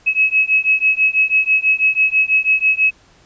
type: beating tone pair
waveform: sine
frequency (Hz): 2566 / 2572.1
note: E7 / E7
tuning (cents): -47 / -43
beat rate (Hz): 6.1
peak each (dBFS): -15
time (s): 0.06-2.91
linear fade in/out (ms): 20
effects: pink hiss -51 dBFS RMS until 3.25 s + resampled to 16000 Hz